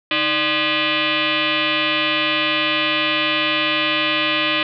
sine tone with frequency modulation, 313.3 Hz, D#4, 12 cents sharp, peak -16 dBFS, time 0.11-4.63 s, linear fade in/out 2 ms, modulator 454 Hz, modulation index 7.2, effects none

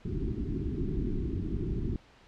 pink low-pass noise, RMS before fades -32 dBFS, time 0.05-1.96 s, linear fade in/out 2 ms, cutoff 400 Hz, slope 96 dB/octave, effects pink hiss -58 dBFS RMS until 2.27 s + low-pass 4000 Hz 12 dB/octave

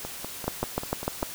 two click trains, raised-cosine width 1 ms, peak -20 / -11 dBFS, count 7 / 6, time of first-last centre 0.05-1.226 / 0.48-1.23 s, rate 5.1 / 6.67 Hz, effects white hiss -39 dBFS RMS until 1.34 s

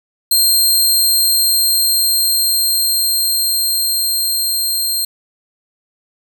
15% pulse tone with level ramp, 4186 Hz, C8, in tune, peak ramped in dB -3 to -9 dBFS, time 0.31-5.05 s, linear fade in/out 5 ms, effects none

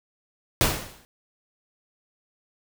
pink noise with exponential decay, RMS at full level -18 dBFS, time 0.61-1.05 s, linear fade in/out 0 ms, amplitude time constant 95 ms, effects none

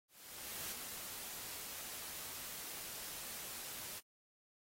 white noise with ADSR envelope, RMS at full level -43 dBFS, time 0.08-4.01 s, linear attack 640 ms, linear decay 8 ms, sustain -4 dB, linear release 33 ms, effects AAC 48 kbps

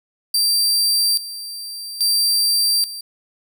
sawtooth tone with tremolo, 4699 Hz, D8, in tune, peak -12 dBFS, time 0.34-3.01 s, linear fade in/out 5 ms, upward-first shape square, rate 0.6 Hz, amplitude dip 80%, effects none

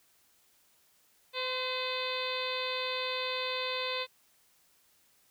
harmonic tone with a mistuned harmonic, 510 Hz, C5, 44 cents flat, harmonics 1 / 2 / 3 / 4 / 5 / 6 / 7 / 8 / 9, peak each -37 / -39 / -45 / -42 / -39 / -47 / -38 / -41 / -47 dBFS, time 1.33-4.07 s, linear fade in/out 50 ms, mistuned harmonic 2, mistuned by +24 cents, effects white hiss -67 dBFS RMS until 5.3 s

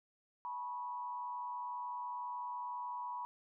sine tone with frequency modulation, 978 Hz, B5, 17 cents flat, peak -39 dBFS, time 0.45-3.25 s, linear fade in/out 0 ms, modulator 110 Hz, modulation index 0.63, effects none

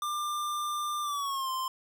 square tone with pitch glide, 1193 to 1044.6 Hz, D6 to C6, +27 to -3 cents, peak -31 dBFS, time 0.02-1.68 s, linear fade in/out 2 ms, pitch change -230 cents, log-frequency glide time 1.02-1.5 s, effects none

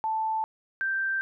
sine tone pair in turn, 880 / 1568 Hz, A5 / G6, 0 / 0 cents, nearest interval minor seventh, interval 1000 cents, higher second, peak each -25 dBFS, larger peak neither, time 0.04-0.44 / 0.81-1.21 s, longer neither, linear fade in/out 0 ms, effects none

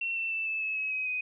sine tone with pitch steps, 2715 / 2684 / 2653 / 2623 / 2592 / 2563 / 2533 / 2504 Hz, F7 / E7 / E7 / E7 / E7 / E7 / D#7 / D#7, -50 / +31 / +10 / -9 / -30 / -49 / +30 / +10 cents, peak -29 dBFS, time 0.01-1.21 s, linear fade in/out 5 ms, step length 150 ms, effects none

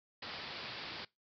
white low-pass noise, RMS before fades -45 dBFS, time 0.22-1.05 s, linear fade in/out 5 ms, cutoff 5000 Hz, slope 96 dB/octave, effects noise-tail reverb RT60 0.2 s tail -22 dB re dry + high-pass 80 Hz 12 dB/octave

